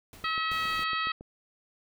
pink noise with exponential decay, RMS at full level -48 dBFS, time 0.13-0.69 s, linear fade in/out 1 ms, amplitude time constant 120 ms
harmonic tone, 643 Hz, E5, 43 cents flat, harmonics 2 / 3 / 4 / 5 / 6 / 7, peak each -30 / -34 / -36 / -38 / -40 / -41 dBFS, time 0.24-1.12 s, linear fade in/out 5 ms
click train, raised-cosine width 2 ms, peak -31 dBFS, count 8, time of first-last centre 0.24-1.21 s, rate 7.22 Hz
pink noise, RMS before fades -45 dBFS, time 0.51-0.84 s, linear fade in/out 5 ms
effects none

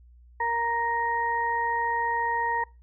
harmonic tone, 467.1 Hz, A#4, 3 cents sharp, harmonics 1 / 2 / 4, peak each -35 / -25 / -30 dBFS, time 0.4-2.64 s, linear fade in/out 5 ms, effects noise-tail reverb RT60 0.3 s tail -25 dB re dry + added 60 Hz sine -50 dBFS peak until 2.82 s

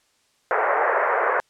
pink band-pass noise, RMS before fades -21 dBFS, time 0.51-1.4 s, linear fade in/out 0 ms, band 440 to 1900 Hz, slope 48 dB/octave, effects white hiss -64 dBFS RMS until 1.49 s + low-pass 8000 Hz 12 dB/octave

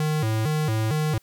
square tone with vibrato, 130 Hz, C3, 11 cents flat, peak -22 dBFS, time 0-1.18 s, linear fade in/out 2 ms, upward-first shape square, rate 2.2 Hz, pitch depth 290 cents each way, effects white hiss -62 dBFS RMS until 1.22 s

